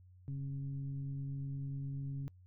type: tone with frequency modulation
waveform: sine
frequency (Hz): 138.59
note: C#3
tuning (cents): 0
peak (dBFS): -37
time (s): 0.28-2.28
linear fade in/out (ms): 0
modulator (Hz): 134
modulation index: 0.48
effects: noise-tail reverb RT60 0.1 s tail -26 dB re dry + added 91 Hz sine -57 dBFS peak until 2.46 s